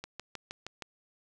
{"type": "click train", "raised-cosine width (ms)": 0.2, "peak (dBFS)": -22, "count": 6, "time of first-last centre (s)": [0.04, 0.822], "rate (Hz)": 6.39, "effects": []}